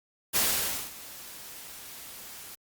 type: noise with ADSR envelope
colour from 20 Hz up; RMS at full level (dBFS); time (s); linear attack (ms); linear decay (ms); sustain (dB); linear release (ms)
white; -24; 0.33-2.55; 31; 540; -20; 4
effects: Opus 48 kbps